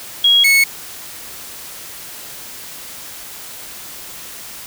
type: tone pair in turn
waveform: sine / 40% pulse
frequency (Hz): 3300 / 2202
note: G#7 / C#7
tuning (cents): -12 / -12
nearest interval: perfect fifth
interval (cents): 700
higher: first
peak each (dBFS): -8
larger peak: neither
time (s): 0.24-0.44 / 0.44-0.64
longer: neither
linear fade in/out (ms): 5
effects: white hiss -33 dBFS RMS until 4.66 s